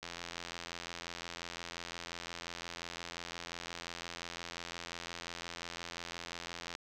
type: click train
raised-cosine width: 0.2 ms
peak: -24 dBFS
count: 577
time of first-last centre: 0.03-6.751 s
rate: 85.7 Hz
effects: none